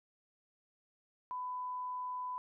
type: tone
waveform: sine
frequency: 1000 Hz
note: B5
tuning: 21 cents sharp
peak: -37 dBFS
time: 1.31-2.38 s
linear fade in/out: 0 ms
effects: none